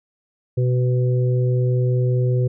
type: harmonic tone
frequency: 125.1 Hz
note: B2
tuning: 23 cents sharp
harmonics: 1 / 3 / 4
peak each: -16 / -26 / -28 dBFS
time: 0.57-2.48 s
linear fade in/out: 10 ms
effects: none